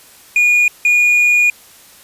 triangle tone bursts at uneven times, 2441 Hz, D#7, 34 cents flat, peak -7 dBFS, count 2, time 0.36-0.68 / 0.85-1.5 s, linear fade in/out 2 ms, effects white hiss -43 dBFS RMS until 2.03 s + resampled to 32000 Hz

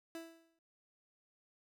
30% pulse tone with exponential decay, 329.6 Hz, E4, in tune, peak -39 dBFS, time 0.15-0.59 s, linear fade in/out 1 ms, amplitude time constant 95 ms, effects none

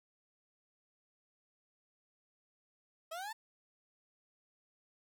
30% pulse linear sweep, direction up, 626 to 910 Hz, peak -38 dBFS, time 3.11-3.33 s, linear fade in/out 10 ms, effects none

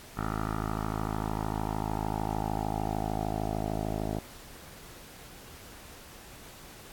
10% pulse tone with low-pass filter sweep, 53.3 Hz, G#1, 46 cents sharp, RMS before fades -32 dBFS, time 0.17-4.19 s, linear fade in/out 5 ms, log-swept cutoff 1300 to 610 Hz, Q 4.2, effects pink hiss -49 dBFS RMS until 6.92 s + AAC 64 kbps

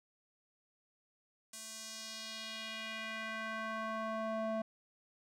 square tone with band-pass filter sweep, 220.9 Hz, A3, 7 cents sharp, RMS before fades -41 dBFS, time 1.53-4.62 s, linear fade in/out 5 ms, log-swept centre 8200 to 610 Hz, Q 1.6, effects none

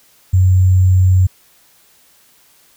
sine tone with sample-and-hold, 92.5 Hz, F#2, in tune, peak -7 dBFS, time 0.33-1.27 s, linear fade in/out 10 ms, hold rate 7350 Hz, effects white hiss -51 dBFS RMS until 2.76 s

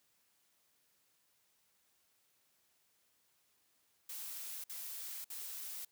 blue noise bursts, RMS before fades -45 dBFS, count 3, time 4.09-5.85 s, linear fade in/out 5 ms, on 550 ms, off 55 ms, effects white hiss -75 dBFS RMS until 5.91 s + high-pass 60 Hz 12 dB/octave

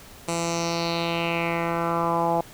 10% pulse tone with low-pass filter sweep, 168.5 Hz, E3, 38 cents sharp, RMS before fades -25 dBFS, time 0.28-2.41 s, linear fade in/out 2 ms, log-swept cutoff 8600 to 770 Hz, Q 3.3, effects pink hiss -46 dBFS RMS until 2.53 s

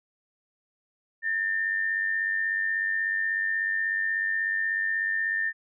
sine tone with amplitude modulation, 1800 Hz, A6, 39 cents sharp, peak -22 dBFS, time 1.22-5.53 s, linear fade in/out 50 ms, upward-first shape sine, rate 96.4 Hz, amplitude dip 50%, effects none

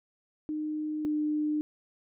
sine tone pair in turn, 305.8 / 301.9 Hz, D#4 / D4, -30 / +48 cents, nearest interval unison, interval 22 cents, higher first, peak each -30 / -26 dBFS, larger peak second, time 0.49-1.05 / 1.05-1.61 s, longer neither, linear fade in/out 0 ms, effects none

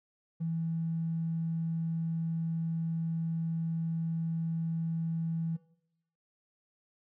triangle tone, 164.2 Hz, E3, 6 cents flat, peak -26 dBFS, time 0.4-5.57 s, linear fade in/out 20 ms, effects noise-tail reverb RT60 0.8 s tail -23 dB re dry + tanh soft clip ceiling -28 dBFS

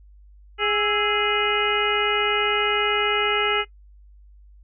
harmonic tone with a mistuned harmonic, 415.3 Hz, G#4, in tune, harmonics 1 / 2 / 3 / 4 / 5 / 6 / 7, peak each -25 / -29 / -25 / -31 / -27 / -29 / -27 dBFS, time 0.58-3.65 s, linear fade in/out 50 ms, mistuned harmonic 3, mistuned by +99 cents, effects noise-tail reverb RT60 0.1 s tail -19 dB re dry + added 50 Hz sine -46 dBFS peak until 4.63 s

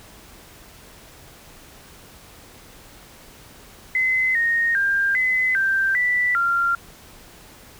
sine tone with pitch steps, 2042 / 1857 / 1596 / 2027 / 1570 / 1972 / 1384 Hz, C7 / A#6 / G6 / B6 / G6 / B6 / F6, -43 / -7 / +31 / +45 / +2 / -3 / -16 cents, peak -17 dBFS, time 3.95-6.75 s, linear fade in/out 2 ms, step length 400 ms, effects pink hiss -46 dBFS RMS until 7.79 s

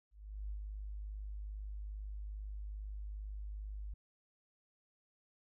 sine tone with ADSR envelope, 51.2 Hz, G#1, 24 cents flat, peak -38 dBFS, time 0.11-3.94 s, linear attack 390 ms, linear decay 91 ms, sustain -3 dB, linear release 6 ms, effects none

